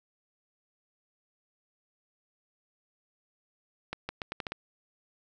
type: accelerating click train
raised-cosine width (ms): 0.3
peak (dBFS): -18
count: 7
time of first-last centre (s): 3.93-4.52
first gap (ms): 160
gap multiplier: 0.8
effects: none